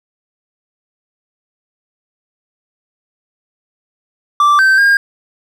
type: tone with pitch steps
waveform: triangle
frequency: 1170 / 1551 / 1616 Hz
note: D6 / G6 / G#6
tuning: -7 / -19 / -48 cents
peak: -5 dBFS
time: 4.4-4.97 s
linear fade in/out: 2 ms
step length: 190 ms
effects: none